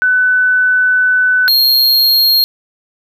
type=tone pair in turn; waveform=sine / square; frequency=1500 / 4243 Hz; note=F#6 / C8; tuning=+23 / +23 cents; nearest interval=octave + tritone; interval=1800 cents; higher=second; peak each=-8 / -8 dBFS; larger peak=neither; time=0.02-1.48 / 1.48-2.44 s; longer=first; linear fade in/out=0 ms; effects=none